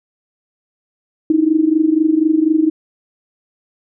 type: tone with amplitude modulation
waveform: sine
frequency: 315.1 Hz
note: D#4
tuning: 22 cents sharp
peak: -7 dBFS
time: 1.3-2.7 s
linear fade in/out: 2 ms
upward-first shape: sine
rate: 24.1 Hz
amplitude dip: 80%
effects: none